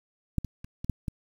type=clicks; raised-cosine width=5 ms; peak=-13 / -22 / -29 / -23 / -13 / -18 dBFS; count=6; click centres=0.383 / 0.447 / 0.645 / 0.845 / 0.897 / 1.082 s; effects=8-bit